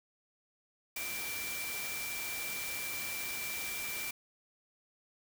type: tone in noise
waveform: sine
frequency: 2349 Hz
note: D7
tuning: in tune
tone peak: -40 dBFS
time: 0.96-4.11 s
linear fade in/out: 5 ms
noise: white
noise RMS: -40 dBFS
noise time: 0.96-4.11 s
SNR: -3 dB
effects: none